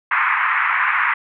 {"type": "band-pass noise", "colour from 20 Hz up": "pink", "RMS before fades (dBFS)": -18, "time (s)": [0.11, 1.14], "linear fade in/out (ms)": 5, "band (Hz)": [1000, 2300], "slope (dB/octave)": 48, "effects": []}